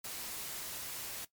white noise, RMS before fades -42 dBFS, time 0.04-1.25 s, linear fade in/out 5 ms, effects noise-tail reverb RT60 0.1 s tail -17 dB re dry + MP3 96 kbps

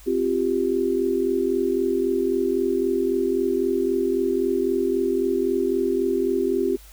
sine chord, C suspended fourth, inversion none, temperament equal with one note detuned, 261.6 / 348.2 / 392 Hz, C4 / F4 / G4, 0 / -5 / 0 cents, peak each -26 / -24 / -22 dBFS, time 0.06-6.77 s, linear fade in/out 20 ms, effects added 50 Hz sine -45 dBFS peak until 6.92 s + white hiss -50 dBFS RMS until 6.92 s

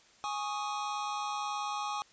square chord, Ab suspended fourth, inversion none, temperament just, 830.6 / 1107.5 / 1245.9 Hz, Ab5 / Db6 / Eb6, 0 / -2 / +2 cents, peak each -37 / -39 / -40 dBFS, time 0.24-2.02 s, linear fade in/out 0 ms, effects white hiss -61 dBFS RMS until 2.12 s + resampled to 16000 Hz

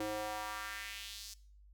square tone with high-pass filter sweep, 106.2 Hz, G#2, 39 cents sharp, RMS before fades -42 dBFS, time 0-1.34 s, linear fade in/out 5 ms, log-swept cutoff 370 to 5500 Hz, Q 2, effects noise-tail reverb RT60 0.5 s tail -19 dB re dry + added 50 Hz sine -57 dBFS peak until 1.73 s

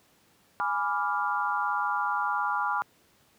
sine chord, G# diminished seventh, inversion none, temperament equal, 830.6 / 987.8 / 1174.7 / 1396.9 Hz, G#5 / B5 / D6 / F6, 0 / 0 / 0 / 0 cents, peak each -31 dBFS, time 0.6-2.82 s, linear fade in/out 0 ms, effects pink hiss -63 dBFS RMS until 3.38 s + high-pass 100 Hz 12 dB/octave

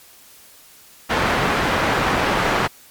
white low-pass noise, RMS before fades -19 dBFS, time 1.09-2.68 s, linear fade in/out 20 ms, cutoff 1600 Hz, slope 12 dB/octave, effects white hiss -47 dBFS RMS until 2.9 s + MP3 96 kbps

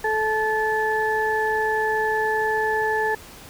harmonic tone, 434.8 Hz, A4, 21 cents flat, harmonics 1 / 2 / 4, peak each -24 / -24 / -24 dBFS, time 0.04-3.15 s, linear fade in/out 5 ms, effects pink hiss -43 dBFS RMS until 3.49 s

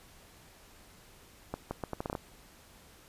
accelerating click train, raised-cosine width 1 ms, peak -20 dBFS, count 9, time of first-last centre 1.54-2.152 s, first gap 170 ms, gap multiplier 0.75, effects pink hiss -57 dBFS RMS until 3.08 s + resampled to 32000 Hz

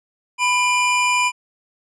square tone pair together, 993 / 2393 Hz, B5 / D7, +9 / +32 cents, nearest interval octave + minor third, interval 1523 cents, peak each -19 dBFS, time 0.38-1.32 s, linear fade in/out 50 ms, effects resampled to 24000 Hz

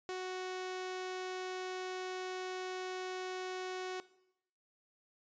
sawtooth tone, 370 Hz, F#4, in tune, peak -34 dBFS, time 0.09-4 s, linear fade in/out 0 ms, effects noise-tail reverb RT60 0.8 s tail -18 dB re dry + resampled to 16000 Hz

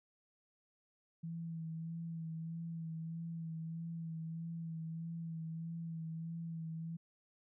sine tone with vibrato, 164.1 Hz, E3, 8 cents flat, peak -40 dBFS, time 1.23-6.97 s, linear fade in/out 10 ms, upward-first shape sine, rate 1.6 Hz, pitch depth 28 cents each way, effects none

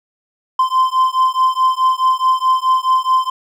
triangle beating tone pair, 1034 / 1038.7 Hz, C6 / C6, -21 / -13 cents, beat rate 4.7 Hz, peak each -13 dBFS, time 0.59-3.3 s, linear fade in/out 5 ms, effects none

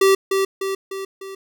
square tone with echo, 387.7 Hz, G4, 19 cents flat, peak -12 dBFS, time 0.01-0.15 s, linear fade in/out 5 ms, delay 300 ms, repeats 4, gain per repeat -5 dB, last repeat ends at 1.35 s, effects none

